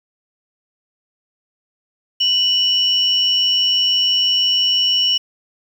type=tone pair together; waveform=sine; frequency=2960 / 5506 Hz; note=F#7 / F8; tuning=0 / -25 cents; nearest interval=major seventh; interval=1075 cents; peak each=-14 / -20 dBFS; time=2.2-5.18 s; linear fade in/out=10 ms; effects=7-bit